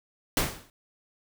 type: noise with exponential decay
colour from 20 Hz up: pink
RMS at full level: -21 dBFS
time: 0.37-0.7 s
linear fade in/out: 1 ms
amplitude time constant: 70 ms
effects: none